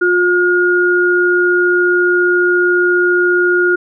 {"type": "tone pair together", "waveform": "sine", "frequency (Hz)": [356.2, 1429.3], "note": ["F4", "F6"], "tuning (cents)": [34, 40], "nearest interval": "2 octaves", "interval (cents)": 2406, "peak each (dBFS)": -12, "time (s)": [0.01, 3.76], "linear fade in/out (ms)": 10, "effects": []}